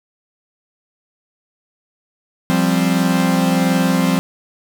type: chord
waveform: 45% pulse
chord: F suspended second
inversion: none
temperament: equal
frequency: 174.61 / 196 / 261.6 Hz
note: F3 / G3 / C4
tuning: 0 / 0 / 0 cents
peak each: -17 / -19 / -18 dBFS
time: 2.5-4.19 s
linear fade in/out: 0 ms
effects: 8-bit